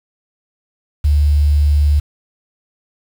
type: tone with quantisation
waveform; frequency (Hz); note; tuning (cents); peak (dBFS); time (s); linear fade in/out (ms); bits
sine; 73.42; D2; 0; -9; 1.04-2; 10; 6
effects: none